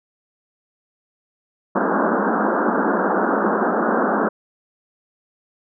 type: band-pass noise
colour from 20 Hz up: pink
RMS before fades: -19 dBFS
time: 1.75-4.29 s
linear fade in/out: 10 ms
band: 190 to 1600 Hz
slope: 96 dB/octave
effects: none